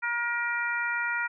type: harmonic tone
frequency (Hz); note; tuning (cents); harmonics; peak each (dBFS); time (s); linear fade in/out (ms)
474.3; A#4; +30; 2 / 3 / 4 / 5; -35 / -29 / -32 / -35; 0.02-1.28; 20
effects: none